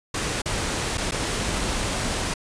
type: noise with dropouts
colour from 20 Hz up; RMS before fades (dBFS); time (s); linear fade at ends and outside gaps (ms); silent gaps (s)
pink; -26; 0.14-2.34; 5; 0.419-0.457 / 0.974-0.979 / 1.111-1.119
effects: resampled to 22050 Hz